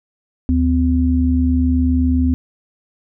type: tone pair together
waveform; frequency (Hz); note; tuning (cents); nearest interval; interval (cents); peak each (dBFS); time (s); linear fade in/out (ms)
sine; 75.84 / 255.1; D#2 / C4; -44 / -44; octave + major sixth; 2100; -15; 0.49-2.34; 0
effects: none